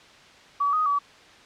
sine tone with pitch steps, 1141 / 1248 / 1143 Hz, C#6 / D#6 / D6, +50 / +5 / -47 cents, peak -20 dBFS, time 0.6-0.99 s, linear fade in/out 10 ms, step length 130 ms, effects white hiss -50 dBFS RMS until 1.45 s + low-pass 4000 Hz 12 dB/octave

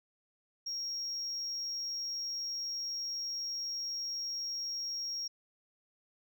sine tone, 5588 Hz, F8, in tune, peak -33 dBFS, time 0.66-5.28 s, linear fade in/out 10 ms, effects tanh soft clip ceiling -33 dBFS

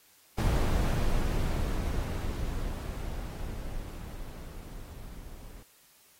brown noise with level ramp, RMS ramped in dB -24 to -46 dBFS, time 0.38-5.63 s, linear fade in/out 5 ms, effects white hiss -61 dBFS RMS until 6.19 s + AAC 48 kbps

